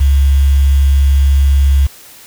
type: tone with quantisation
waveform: sine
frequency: 69 Hz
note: C#2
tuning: 7 cents flat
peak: -6 dBFS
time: 0-1.87 s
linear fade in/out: 10 ms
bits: 5
effects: white hiss -38 dBFS RMS until 2.26 s